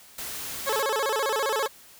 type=noise; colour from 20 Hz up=white; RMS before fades=-35 dBFS; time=0.18-0.82 s; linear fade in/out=5 ms
type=tone with vibrato; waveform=20% pulse; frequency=488.6 Hz; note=B4; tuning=19 cents flat; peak=-19 dBFS; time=0.66-1.68 s; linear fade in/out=20 ms; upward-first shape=square; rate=15 Hz; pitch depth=200 cents each way
effects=white hiss -51 dBFS RMS until 1.99 s